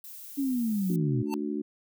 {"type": "noise", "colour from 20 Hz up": "violet", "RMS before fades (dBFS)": -44, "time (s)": [0.04, 0.96], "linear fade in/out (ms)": 2}
{"type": "linear sweep", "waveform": "sine", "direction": "down", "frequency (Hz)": [283.8, 115.4], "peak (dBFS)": -25, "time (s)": [0.37, 1.23], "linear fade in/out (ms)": 20}
{"type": "harmonic tone", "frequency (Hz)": 73.42, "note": "D2", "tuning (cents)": 0, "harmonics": [3, 4, 5], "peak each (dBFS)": [-33, -32, -35], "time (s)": [0.89, 1.62], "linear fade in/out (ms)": 10}
{"type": "tone with exponential growth", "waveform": "square", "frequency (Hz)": 893, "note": "A5", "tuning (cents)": 25, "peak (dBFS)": -29, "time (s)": [1.26, 1.34], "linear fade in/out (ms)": 0, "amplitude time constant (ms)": 17}
{"effects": []}